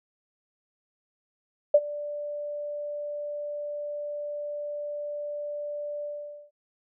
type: tone with ADSR envelope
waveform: sine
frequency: 587.3 Hz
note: D5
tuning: in tune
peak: -11 dBFS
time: 1.74-6.51 s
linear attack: 6 ms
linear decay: 49 ms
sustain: -20 dB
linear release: 470 ms
effects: none